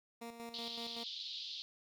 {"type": "tone with tremolo", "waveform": "15% pulse", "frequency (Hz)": 233.1, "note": "A#3", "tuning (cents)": 0, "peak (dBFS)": -38, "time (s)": [0.21, 1.04], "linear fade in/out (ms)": 10, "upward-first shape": "square", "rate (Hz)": 5.3, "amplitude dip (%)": 55}
{"type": "band-pass noise", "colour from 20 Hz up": "pink", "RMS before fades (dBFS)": -45, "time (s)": [0.54, 1.62], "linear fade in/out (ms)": 0, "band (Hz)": [3300, 4600], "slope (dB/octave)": 48}
{"effects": []}